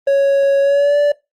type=tone with pitch glide; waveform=triangle; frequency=554.4 to 581.6 Hz; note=C#5 to D5; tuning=0 to -17 cents; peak=-8 dBFS; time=0.07-1.12 s; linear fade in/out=5 ms; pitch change=+83 cents; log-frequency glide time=0.61-0.98 s; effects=noise-tail reverb RT60 0.2 s tail -20 dB re dry + Opus 32 kbps